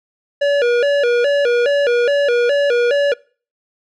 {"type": "tone with vibrato", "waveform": "square", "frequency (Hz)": 523.3, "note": "C5", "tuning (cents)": 0, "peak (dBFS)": -13, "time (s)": [0.41, 3.14], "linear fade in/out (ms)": 10, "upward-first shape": "square", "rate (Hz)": 2.4, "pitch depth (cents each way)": 150, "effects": ["noise-tail reverb RT60 0.4 s tail -24 dB re dry", "low-pass 3000 Hz 12 dB/octave"]}